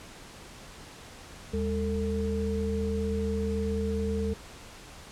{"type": "tone cluster", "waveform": "sine", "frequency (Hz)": [77.6, 202.6, 447.7], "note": ["D#2", "G#3", "A4"], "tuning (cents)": [-4, -43, 30], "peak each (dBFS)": -31, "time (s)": [1.53, 4.34], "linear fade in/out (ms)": 10, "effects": ["pink hiss -47 dBFS RMS until 5.11 s", "low-pass 9000 Hz 12 dB/octave"]}